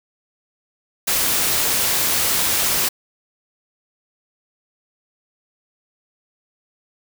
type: noise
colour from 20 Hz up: white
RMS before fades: -19 dBFS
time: 1.07-2.89 s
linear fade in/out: 10 ms
effects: none